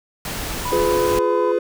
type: noise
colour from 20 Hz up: pink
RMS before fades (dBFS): -27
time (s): 0.25-1.19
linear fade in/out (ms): 2
type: tone with pitch glide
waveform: sine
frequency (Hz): 987.8 to 1005.1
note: B5 to B5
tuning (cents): 0 to +30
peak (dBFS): -23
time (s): 0.65-1.52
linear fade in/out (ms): 5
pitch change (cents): +30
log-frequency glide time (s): 0.78-1.31
type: chord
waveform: triangle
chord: F diminished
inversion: none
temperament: just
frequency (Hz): 349.2 / 419.1 / 502.9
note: F4 / Ab4 / Cb5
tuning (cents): 0 / +16 / +31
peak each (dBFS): -20 / -19 / -18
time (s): 0.72-1.59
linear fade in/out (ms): 5
effects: none